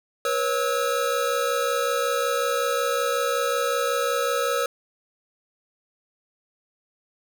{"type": "tone cluster", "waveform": "square", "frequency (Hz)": [483.6, 549, 1297], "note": ["B4", "C#5", "E6"], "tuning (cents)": [-36, -17, -28], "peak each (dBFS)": -27, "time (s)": [0.25, 4.66], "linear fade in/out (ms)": 2, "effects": []}